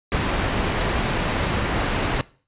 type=low-pass noise; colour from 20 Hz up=pink; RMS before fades=-23 dBFS; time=0.12-2.21 s; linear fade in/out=0 ms; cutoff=3000 Hz; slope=12 dB/octave; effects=noise-tail reverb RT60 0.4 s tail -20 dB re dry + resampled to 8000 Hz